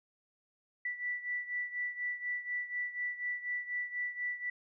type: beating tone pair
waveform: sine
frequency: 1965 / 1969.1 Hz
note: B6 / B6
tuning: -9 / -6 cents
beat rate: 4.1 Hz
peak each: -36 / -40 dBFS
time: 0.85-4.5 s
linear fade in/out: 5 ms
effects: none